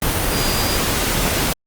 sine tone in noise, 4828 Hz, D8, 47 cents sharp, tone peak -26 dBFS, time 0.32-0.77 s, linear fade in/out 2 ms, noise pink, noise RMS -19 dBFS, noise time 0.02-1.53 s, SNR -10 dB, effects Opus 32 kbps

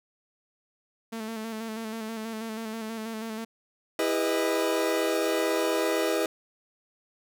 sawtooth tone with vibrato, 222.3 Hz, A3, 18 cents sharp, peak -29 dBFS, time 1.12-3.45 s, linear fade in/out 10 ms, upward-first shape square, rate 6.2 Hz, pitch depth 33 cents each way
40% pulse chord, E major seventh, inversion none, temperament equal with one note detuned, 329.6 / 405.4 / 493.9 / 622.3 Hz, E4 / G#4 / B4 / D#5, 0 / -42 / 0 / 0 cents, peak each -29 dBFS, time 3.99-6.26 s, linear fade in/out 2 ms
effects none

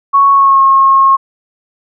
sine tone with pitch glide, 1108.7 to 1082.8 Hz, C#6 to C#6, 0 to -41 cents, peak -4 dBFS, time 0.13-1.17 s, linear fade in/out 20 ms, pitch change -41 cents, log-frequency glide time 0.32-0.61 s, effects none

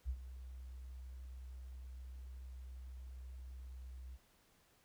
sine tone with ADSR envelope, 63.6 Hz, C2, 48 cents flat, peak -34 dBFS, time 0.05-4.18 s, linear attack 41 ms, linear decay 65 ms, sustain -13 dB, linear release 36 ms, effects pink hiss -71 dBFS RMS until 4.84 s

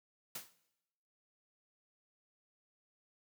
white noise with exponential decay, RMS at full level -39 dBFS, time 0.35-0.54 s, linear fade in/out 5 ms, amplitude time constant 41 ms, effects noise-tail reverb RT60 0.9 s tail -18 dB re dry + high-pass 100 Hz 12 dB/octave

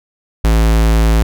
square tone, 55 Hz, A1, in tune, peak -9 dBFS, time 0.44-1.23 s, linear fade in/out 5 ms, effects none

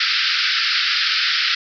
white band-pass noise, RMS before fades -19 dBFS, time 0-1.55 s, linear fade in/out 5 ms, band 1300 to 5200 Hz, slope 96 dB/octave, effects none

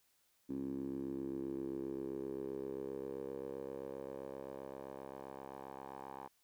10% pulse tone with band-pass filter sweep, 67.6 Hz, C#2, 43 cents flat, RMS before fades -44 dBFS, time 0.49-6.28 s, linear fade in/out 10 ms, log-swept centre 280 to 800 Hz, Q 4.2, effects white hiss -75 dBFS RMS until 6.43 s

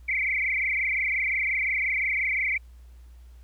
sine tone with frequency modulation, 2186 Hz, C#7, 25 cents flat, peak -23 dBFS, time 0.08-2.58 s, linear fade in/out 10 ms, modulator 25.7 Hz, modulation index 6.5, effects added 60 Hz sine -45 dBFS peak until 3.43 s + pink hiss -65 dBFS RMS until 3.43 s

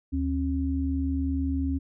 sine tone pair together, 75.8 / 270.1 Hz, D#2 / C#4, -45 / -45 cents, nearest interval octave + minor seventh, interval 2200 cents, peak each -27 / -27 dBFS, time 0.12-1.79 s, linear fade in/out 20 ms, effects none

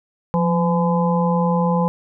harmonic tone with a mistuned harmonic, 169.3 Hz, E3, 46 cents sharp, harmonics 1 / 3 / 5 / 6, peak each -17 / -22 / -24 / -25 dBFS, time 0.34-1.88 s, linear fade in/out 0 ms, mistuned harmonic 1, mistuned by +63 cents, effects none

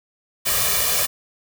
white noise with comb filter, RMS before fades -20 dBFS, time 0.45-1.07 s, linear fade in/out 20 ms, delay 1.7 ms, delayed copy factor +0.75, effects none

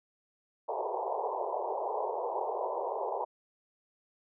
white band-pass noise, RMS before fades -34 dBFS, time 0.68-3.25 s, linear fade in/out 10 ms, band 380 to 1000 Hz, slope 96 dB/octave, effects none

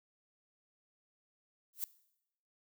violet noise with exponential growth, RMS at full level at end -32 dBFS, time 1.73-1.84 s, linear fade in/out 2 ms, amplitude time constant 22 ms, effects noise-tail reverb RT60 0.8 s tail -19 dB re dry

